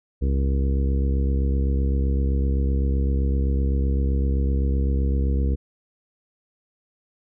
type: harmonic tone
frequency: 67.8 Hz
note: C#2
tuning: 38 cents flat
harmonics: 1 / 2 / 3 / 4 / 5 / 6 / 7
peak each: -19 / -30 / -31 / -33 / -37 / -38 / -36 dBFS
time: 0.21-5.56 s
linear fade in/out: 20 ms
effects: none